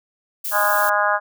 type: noise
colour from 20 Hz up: violet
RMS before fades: -26 dBFS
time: 0.44-0.9 s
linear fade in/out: 10 ms
type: harmonic tone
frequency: 206.1 Hz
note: G#3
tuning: 13 cents flat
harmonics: 3 / 4 / 5 / 6 / 7 / 8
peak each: -23 / -23 / -23 / -23 / -23 / -23 dBFS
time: 0.51-1.2 s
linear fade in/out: 50 ms
effects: none